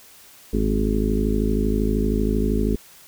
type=harmonic tone with a mistuned harmonic; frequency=52.8 Hz; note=G#1; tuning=29 cents sharp; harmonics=1 / 2 / 3 / 4 / 5 / 6 / 7 / 8; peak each=-22 / -31 / -33 / -24 / -26 / -33 / -28 / -28 dBFS; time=0.53-2.76 s; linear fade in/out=5 ms; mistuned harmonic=1; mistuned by=-78 cents; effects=white hiss -48 dBFS RMS until 3.07 s